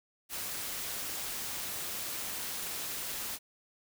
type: noise with amplitude modulation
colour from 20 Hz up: white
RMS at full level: -36 dBFS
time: 0.29-3.39 s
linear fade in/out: 50 ms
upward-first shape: sine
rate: 210 Hz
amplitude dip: 40%
effects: none